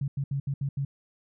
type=tone bursts at uneven times; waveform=sine; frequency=138.59 Hz; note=C#3; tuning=in tune; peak=-26 dBFS; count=6; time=0.01-0.08 / 0.17-0.24 / 0.31-0.4 / 0.47-0.54 / 0.61-0.69 / 0.77-0.85 s; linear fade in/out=5 ms; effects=none